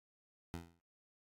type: tone with exponential decay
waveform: 15% pulse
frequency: 84.7 Hz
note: E2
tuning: 48 cents sharp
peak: -33 dBFS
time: 0.54-0.8 s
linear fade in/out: 0 ms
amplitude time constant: 56 ms
effects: AAC 64 kbps